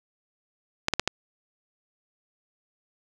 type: clicks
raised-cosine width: 0.2 ms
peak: -5 dBFS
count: 4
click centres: 0.884 / 0.937 / 0.996 / 1.076 s
effects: none